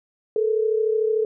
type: tone pair together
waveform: sine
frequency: 433.5 / 466.9 Hz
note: A4 / A#4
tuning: -26 / +3 cents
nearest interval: minor second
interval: 129 cents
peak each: -19 / -25 dBFS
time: 0.36-1.25 s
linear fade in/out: 2 ms
effects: none